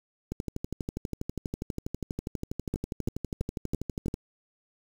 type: two click trains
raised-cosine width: 3 ms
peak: -19 / -16 dBFS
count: 48 / 5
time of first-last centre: 0.32-4.141 / 2.74-4.082 s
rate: 12.3 / 2.98 Hz
effects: 7-bit